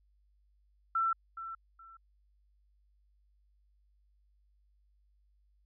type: tone with echo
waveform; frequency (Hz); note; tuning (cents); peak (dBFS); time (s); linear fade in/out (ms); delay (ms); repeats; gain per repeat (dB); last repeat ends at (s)
sine; 1341; E6; +29; -27; 0.95-1.13; 5; 420; 2; -12; 1.97
effects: added 50 Hz sine -66 dBFS peak until 5.65 s